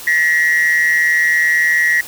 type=tone with amplitude modulation; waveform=sine; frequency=1910 Hz; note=A#6; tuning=42 cents sharp; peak=-5 dBFS; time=0.07-2.01 s; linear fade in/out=5 ms; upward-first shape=sine; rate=160 Hz; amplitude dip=85%; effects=tanh soft clip ceiling -7 dBFS + white hiss -32 dBFS RMS until 2.07 s